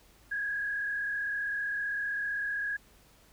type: tone with frequency modulation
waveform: sine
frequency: 1653 Hz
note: G#6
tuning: 9 cents flat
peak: -30 dBFS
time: 0.31-2.77 s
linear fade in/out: 10 ms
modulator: 35.5 Hz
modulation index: 1.1
effects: added 50 Hz sine -64 dBFS peak until 3.32 s + pink hiss -61 dBFS RMS until 3.32 s